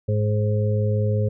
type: harmonic tone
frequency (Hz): 105.6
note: G#2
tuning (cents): +29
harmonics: 1 / 2 / 4 / 5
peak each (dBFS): -19 / -30 / -29 / -28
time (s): 0.08-1.29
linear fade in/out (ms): 10
effects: none